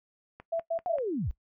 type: click train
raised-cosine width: 0.5 ms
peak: -30 dBFS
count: 4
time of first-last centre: 0.4-0.985 s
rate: 5.13 Hz
type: tone bursts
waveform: sine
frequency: 664 Hz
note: E5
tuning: 12 cents sharp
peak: -26 dBFS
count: 3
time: 0.52-0.966 s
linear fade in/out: 10 ms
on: 82 ms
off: 100 ms
type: linear sweep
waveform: sine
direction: down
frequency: 740 to 37.89 Hz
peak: -28 dBFS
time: 0.86-1.31 s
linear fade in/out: 0 ms
effects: noise-tail reverb RT60 0.1 s tail -19 dB re dry